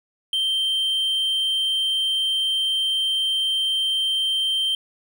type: tone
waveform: triangle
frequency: 3136 Hz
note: G7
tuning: in tune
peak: -18 dBFS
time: 0.33-4.75 s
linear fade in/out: 2 ms
effects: none